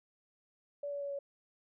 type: tone with pitch steps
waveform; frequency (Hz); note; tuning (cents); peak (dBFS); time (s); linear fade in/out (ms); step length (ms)
sine; 574 / 569.7 / 565.4 / 561.2; D5 / C#5 / C#5 / C#5; -40 / +47 / +34 / +21; -36; 0.83-1.19; 5; 90
effects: none